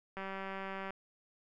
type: click train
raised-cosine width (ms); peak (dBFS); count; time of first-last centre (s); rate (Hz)
0.5; -27; 143; 0.17-0.906; 193
effects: none